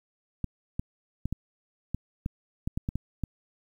clicks, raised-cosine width 5 ms, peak -17 dBFS, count 11, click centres 0.443 / 0.795 / 1.256 / 1.326 / 1.946 / 2.261 / 2.675 / 2.775 / 2.889 / 2.956 / 3.237 s, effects 9-bit

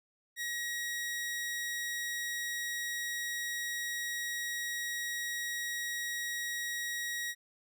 sawtooth tone, 1900 Hz, A#6, 33 cents sharp, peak -31 dBFS, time 0.36-7.35 s, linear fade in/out 50 ms, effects none

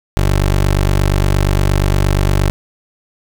20% pulse tone, 48.55 Hz, G1, 16 cents flat, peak -6 dBFS, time 0.17-2.5 s, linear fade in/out 0 ms, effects none

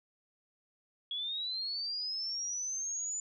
sine linear sweep, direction up, 3322 to 7040 Hz, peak -34 dBFS, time 1.11-3.2 s, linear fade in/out 2 ms, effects none

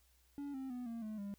triangle tone with pitch steps, 284.3 / 265.3 / 247.5 / 230.9 / 215.5 / 201 Hz, C#4 / C4 / B3 / A#3 / A3 / G3, +44 / +24 / +4 / -16 / -36 / +44 cents, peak -39 dBFS, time 0.38-1.34 s, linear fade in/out 0 ms, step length 160 ms, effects added 61 Hz sine -70 dBFS peak until 1.38 s + white hiss -73 dBFS RMS until 1.38 s

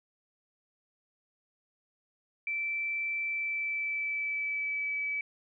sine tone with pitch glide, 2331 to 2294 Hz, D7 to D7, -14 to -41 cents, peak -30 dBFS, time 2.47-5.21 s, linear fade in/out 2 ms, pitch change -27 cents, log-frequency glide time 3.23-4.96 s, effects none

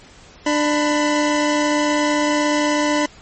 25% pulse tone pair together, 297.3 / 1000 Hz, D4 / B5, +21 / +21 cents, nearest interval octave + major sixth, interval 2100 cents, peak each -13 / -18 dBFS, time 0.46-3.06 s, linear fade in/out 5 ms, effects pink hiss -45 dBFS RMS until 3.21 s + MP3 32 kbps

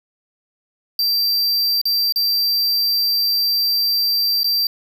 square tone with dropouts, 4699 Hz, D8, in tune, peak -16 dBFS, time 0.99-4.67 s, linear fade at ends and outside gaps 2 ms, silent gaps 1.815-1.854 / 2.124-2.159 / 4.433-4.443 s, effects none

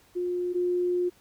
sine tone pair in turn, 356.4 / 356.4 Hz, F4 / F4, +35 / +35 cents, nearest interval unison, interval 0 cents, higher neither, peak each -26 / -23 dBFS, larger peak second, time 0.15-0.54 / 0.54-1.1 s, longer second, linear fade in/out 20 ms, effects pink hiss -60 dBFS RMS until 1.2 s

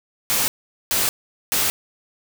white noise bursts, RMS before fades -20 dBFS, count 3, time 0.3-1.7 s, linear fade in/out 0 ms, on 180 ms, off 430 ms, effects none

